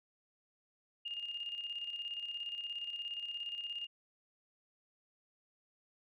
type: tone with tremolo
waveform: sine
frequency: 2830 Hz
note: F7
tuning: 22 cents sharp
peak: -37 dBFS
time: 1.05-3.87 s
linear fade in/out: 10 ms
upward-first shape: square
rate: 17 Hz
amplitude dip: 50%
effects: none